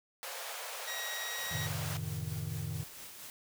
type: high-pass noise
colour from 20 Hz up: pink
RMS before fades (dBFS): -42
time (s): 0.23-1.97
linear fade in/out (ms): 0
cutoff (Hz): 490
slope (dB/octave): 48
type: tone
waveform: 20% pulse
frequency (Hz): 1900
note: A#6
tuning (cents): +33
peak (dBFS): -33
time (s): 0.87-1.67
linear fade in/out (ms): 10
type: noise with tremolo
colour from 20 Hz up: white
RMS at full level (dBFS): -47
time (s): 1.38-3.3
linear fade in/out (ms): 0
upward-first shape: sine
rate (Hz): 4.4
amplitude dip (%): 35
type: chord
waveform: triangle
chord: F# diminished seventh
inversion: none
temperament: equal with one note detuned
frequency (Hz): 90.54 / 110 / 130.81 / 155.56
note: F#2 / A2 / C3 / Eb3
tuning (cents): -37 / 0 / 0 / 0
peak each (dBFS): -40 / -39 / -41 / -37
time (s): 1.51-2.84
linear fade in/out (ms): 10
effects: none